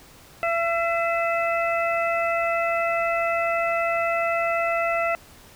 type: harmonic tone with a mistuned harmonic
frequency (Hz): 674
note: E5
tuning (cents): +38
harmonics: 1 / 2 / 3 / 4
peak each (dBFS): -23 / -27 / -29 / -30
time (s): 0.43-5.15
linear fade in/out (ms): 0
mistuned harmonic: 4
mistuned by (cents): -52
effects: pink hiss -49 dBFS RMS until 5.55 s